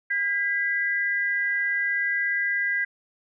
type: tone pair together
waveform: sine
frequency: 1618 / 1981.3 Hz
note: G#6 / B6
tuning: -46 / +5 cents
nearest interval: major third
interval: 351 cents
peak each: -25 / -25 dBFS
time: 0.1-2.85 s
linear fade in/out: 10 ms
effects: none